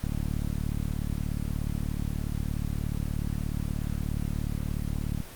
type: click train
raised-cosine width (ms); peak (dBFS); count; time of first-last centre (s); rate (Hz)
5; -17; 191; 0.04-5.203; 36.8
effects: pink hiss -45 dBFS RMS until 5.35 s + Opus 24 kbps